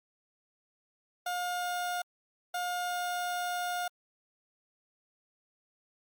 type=tone bursts at uneven times; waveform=30% pulse; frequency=713 Hz; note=F5; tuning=36 cents sharp; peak=-29 dBFS; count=2; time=1.26-2.02 / 2.54-3.88 s; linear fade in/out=5 ms; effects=Opus 48 kbps